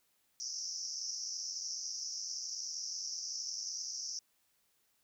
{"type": "band-pass noise", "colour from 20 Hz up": "white", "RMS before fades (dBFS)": -41, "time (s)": [0.4, 4.19], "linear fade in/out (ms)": 0, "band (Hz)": [5200, 6000], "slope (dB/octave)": 96, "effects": ["white hiss -75 dBFS RMS until 5.03 s"]}